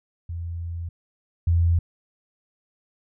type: tone pair in turn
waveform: sine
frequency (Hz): 84.8 / 84.8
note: E2 / E2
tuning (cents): +50 / +50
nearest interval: unison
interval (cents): 0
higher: neither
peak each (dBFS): -28 / -16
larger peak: second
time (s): 0.29-0.89 / 1.47-1.79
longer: first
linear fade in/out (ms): 5
effects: none